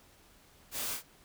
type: noise with echo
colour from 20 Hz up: white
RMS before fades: -38 dBFS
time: 0.71-0.98 s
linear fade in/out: 50 ms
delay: 26 ms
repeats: 2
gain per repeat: -3 dB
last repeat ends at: 1.032 s
effects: pink hiss -61 dBFS RMS until 1.24 s